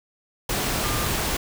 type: tone in noise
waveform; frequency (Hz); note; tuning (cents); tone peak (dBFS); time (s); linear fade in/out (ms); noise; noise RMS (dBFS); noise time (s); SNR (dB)
sine; 1200; D6; +37; -32; 0.83-1.07; 5; pink; -25; 0.49-1.37; -10
effects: none